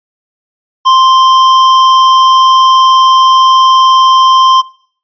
square tone, 1046.5 Hz, C6, in tune, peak -4 dBFS, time 0.85-4.62 s, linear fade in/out 20 ms, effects noise-tail reverb RT60 0.5 s tail -19 dB re dry + resampled to 11025 Hz

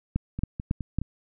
two click trains, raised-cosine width 5 ms, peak -19 / -12 dBFS, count 4 / 4, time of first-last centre 0.39-1.016 / 0.16-0.986 s, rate 4.79 / 3.63 Hz, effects none

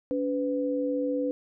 sine tone pair together, 284.5 / 500.7 Hz, C#4 / B4, +45 / +24 cents, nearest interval minor seventh, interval 979 cents, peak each -28 dBFS, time 0.11-1.31 s, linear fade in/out 0 ms, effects none

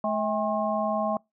harmonic tone with a mistuned harmonic, 214.6 Hz, A3, 43 cents flat, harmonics 1 / 3 / 4 / 5, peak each -30 / -27 / -31 / -31 dBFS, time 0.04-1.17 s, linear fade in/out 2 ms, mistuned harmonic 4, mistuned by -110 cents, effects noise-tail reverb RT60 0.2 s tail -25 dB re dry

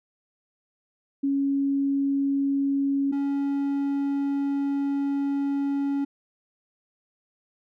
sine / triangle tone pair in turn, 277.2 / 279.8 Hz, C#4 / C#4, 0 / +16 cents, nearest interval unison, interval 16 cents, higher second, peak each -21 dBFS, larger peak neither, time 1.23-3.12 / 3.12-6.05 s, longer second, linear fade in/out 10 ms, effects none

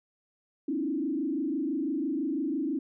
sine tone with frequency modulation, 295.2 Hz, D4, 9 cents sharp, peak -27 dBFS, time 0.68-2.79 s, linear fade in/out 5 ms, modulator 26 Hz, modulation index 1.5, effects none

